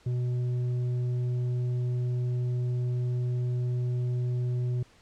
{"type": "tone with tanh clipping", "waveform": "sine", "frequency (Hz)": 123.5, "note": "B2", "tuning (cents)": 0, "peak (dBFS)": -27, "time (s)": [0.06, 4.83], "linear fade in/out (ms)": 5, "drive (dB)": 6, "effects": ["pink hiss -59 dBFS RMS until 5.01 s", "low-pass 7000 Hz 12 dB/octave"]}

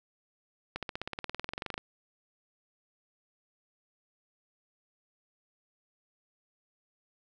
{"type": "accelerating click train", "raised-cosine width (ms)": 0.3, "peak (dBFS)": -19, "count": 21, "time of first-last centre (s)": [0.76, 1.779], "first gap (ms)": 67, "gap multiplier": 0.97, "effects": []}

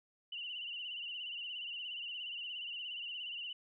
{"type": "tone with vibrato", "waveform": "sine", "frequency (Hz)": 2886, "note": "F#7", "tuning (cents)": -44, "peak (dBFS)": -40, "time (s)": [0.32, 3.53], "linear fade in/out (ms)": 5, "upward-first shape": "sine", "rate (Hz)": 17, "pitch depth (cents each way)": 83, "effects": []}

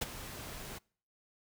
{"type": "noise with ADSR envelope", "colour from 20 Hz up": "pink", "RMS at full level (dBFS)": -31, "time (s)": [0.01, 0.79], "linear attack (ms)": 11, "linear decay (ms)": 22, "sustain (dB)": -14, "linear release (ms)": 16, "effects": ["noise-tail reverb RT60 0.5 s tail -26 dB re dry"]}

